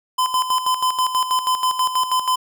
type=tone with tremolo; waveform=square; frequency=1020 Hz; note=C6; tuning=44 cents flat; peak=-16 dBFS; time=0.18-2.36 s; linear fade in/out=10 ms; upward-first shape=square; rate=6.2 Hz; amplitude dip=65%; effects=none